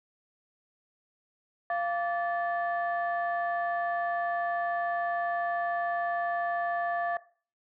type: tone cluster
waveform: sine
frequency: 693 / 1160 / 1747 Hz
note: F5 / D6 / A6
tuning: -14 / -22 / -13 cents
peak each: -28 / -36 / -34 dBFS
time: 1.7-7.17 s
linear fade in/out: 2 ms
effects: noise-tail reverb RT60 0.4 s tail -17 dB re dry + tanh soft clip ceiling -19 dBFS